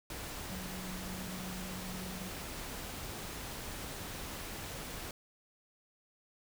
sine tone in noise, 185 Hz, F#3, in tune, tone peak -43 dBFS, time 0.51-2.29 s, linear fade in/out 2 ms, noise pink, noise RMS -43 dBFS, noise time 0.1-5.11 s, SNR -3 dB, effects none

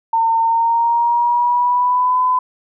sine tone with pitch glide, 909 to 1008.6 Hz, A#5 to B5, -44 to +36 cents, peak -12 dBFS, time 0.13-2.39 s, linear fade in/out 5 ms, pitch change +180 cents, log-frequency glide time 0.41-2.2 s, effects none

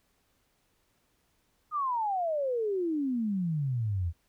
sine exponential sweep, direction down, 1254 to 80.3 Hz, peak -27 dBFS, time 1.71-4.13 s, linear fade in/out 50 ms, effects pink hiss -72 dBFS RMS until 4.28 s

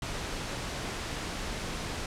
pink low-pass noise, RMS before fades -36 dBFS, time 0.02-2.06 s, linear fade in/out 2 ms, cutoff 7400 Hz, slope 12 dB/octave, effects low-pass 12000 Hz 12 dB/octave

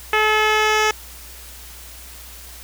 10% pulse tone with low-pass filter sweep, 430 Hz, A4, 40 cents flat, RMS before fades -17 dBFS, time 0.13-0.91 s, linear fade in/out 2 ms, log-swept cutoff 2800 to 5600 Hz, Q 1.3, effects added 60 Hz sine -41 dBFS peak until 2.63 s + white hiss -40 dBFS RMS until 2.63 s

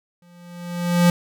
square tone with exponential growth, 174.61 Hz, F3, in tune, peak -11 dBFS, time 0.22-1.1 s, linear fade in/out 2 ms, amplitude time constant 190 ms, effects none

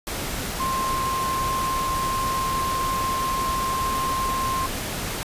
sine tone in noise, 1055 Hz, C6, 14 cents sharp, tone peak -23 dBFS, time 0.6-4.66 s, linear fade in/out 0 ms, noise pink, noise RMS -29 dBFS, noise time 0.07-5.23 s, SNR +3 dB, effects resampled to 32000 Hz

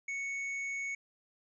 triangle tone with tanh clipping, 2217 Hz, C#7, in tune, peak -36 dBFS, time 0.08-0.95 s, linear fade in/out 5 ms, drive 11 dB, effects resampled to 22050 Hz

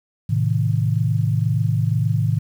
sine chord, A diminished, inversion none, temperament just, 110 / 132 / 158.4 Hz, A2 / C3 / Eb3, 0 / +16 / +31 cents, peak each -19 / -22 / -22 dBFS, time 0.29-2.39 s, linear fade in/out 10 ms, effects 8-bit

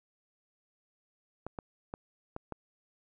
clicks, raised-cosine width 1 ms, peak -24 dBFS, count 5, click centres 1.466 / 1.588 / 1.939 / 2.364 / 2.523 s, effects none

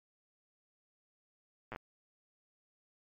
slowing click train, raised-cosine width 0.5 ms, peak -27 dBFS, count 5, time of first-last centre 1.72-1.761 s, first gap 8 ms, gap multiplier 1.17, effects MP3 64 kbps

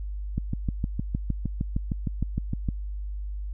click train, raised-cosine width 5 ms, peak -14 dBFS, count 16, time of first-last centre 0.38-2.688 s, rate 6.5 Hz, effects added 50 Hz sine -30 dBFS peak until 3.53 s

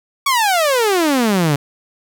sawtooth exponential sweep, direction down, 1145 to 137.5 Hz, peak -9 dBFS, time 0.26-1.56 s, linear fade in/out 5 ms, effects none

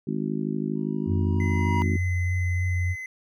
harmonic tone, 52.5 Hz, G#1, 19 cents sharp, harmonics 3 / 4 / 5 / 6 / 7, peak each -31 / -29 / -31 / -34 / -34 dBFS, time 0.07-1.97 s, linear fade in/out 5 ms
triangle tone with exponential growth, 956 Hz, A#5, 43 cents sharp, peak -23 dBFS, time 0.76-1.82 s, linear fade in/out 0 ms, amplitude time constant 230 ms
sine tone with vibrato, 90 Hz, F#2, 47 cents flat, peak -22 dBFS, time 1.06-2.96 s, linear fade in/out 50 ms, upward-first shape sine, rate 3.3 Hz, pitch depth 20 cents each way
triangle tone, 2042 Hz, C7, 43 cents flat, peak -31 dBFS, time 1.4-3.06 s, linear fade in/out 2 ms
effects none

